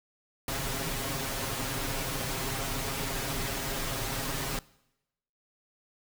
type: noise with comb filter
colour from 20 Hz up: pink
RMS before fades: -33 dBFS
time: 0.48-4.59 s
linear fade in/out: 2 ms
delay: 7.4 ms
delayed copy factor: +0.85
effects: noise-tail reverb RT60 0.9 s tail -22 dB re dry